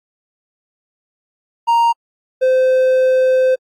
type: tone pair in turn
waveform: triangle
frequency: 932.3 / 516.6 Hz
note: A#5 / C5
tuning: 0 / -22 cents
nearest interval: minor seventh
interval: 1022 cents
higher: first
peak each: -8 dBFS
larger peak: neither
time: 1.67-1.93 / 2.41-3.56 s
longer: second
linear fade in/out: 20 ms
effects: AAC 64 kbps